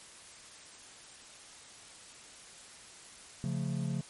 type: chord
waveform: triangle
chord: Db augmented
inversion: none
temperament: equal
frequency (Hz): 138.59 / 174.61 / 220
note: Db3 / F3 / A3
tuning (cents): 0 / 0 / 0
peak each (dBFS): -32 / -34 / -37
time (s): 3.44-4.01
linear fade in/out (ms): 0
effects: white hiss -52 dBFS RMS until 4.09 s + MP3 48 kbps